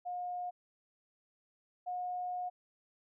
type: tone pair in turn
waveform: sine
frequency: 716 / 721.8 Hz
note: F5 / F#5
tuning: +43 / -43 cents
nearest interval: unison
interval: 14 cents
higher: second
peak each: -36 / -35 dBFS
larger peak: second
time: 0.05-0.51 / 1.86-2.5 s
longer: second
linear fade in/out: 20 ms
effects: none